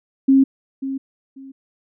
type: tone with echo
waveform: sine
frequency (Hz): 269.3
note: C#4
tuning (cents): -50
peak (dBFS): -9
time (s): 0.28-0.44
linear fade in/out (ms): 10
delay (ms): 540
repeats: 2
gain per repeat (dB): -13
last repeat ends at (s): 1.52
effects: none